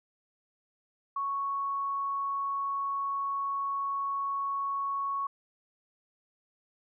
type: tone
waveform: sine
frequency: 1108.7 Hz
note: C#6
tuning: in tune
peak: -29 dBFS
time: 1.16-5.27 s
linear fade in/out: 5 ms
effects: none